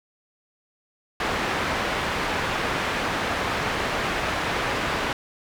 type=low-pass noise; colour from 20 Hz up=white; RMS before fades=-26 dBFS; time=1.2-5.13 s; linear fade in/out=2 ms; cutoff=1900 Hz; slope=12 dB/octave; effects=none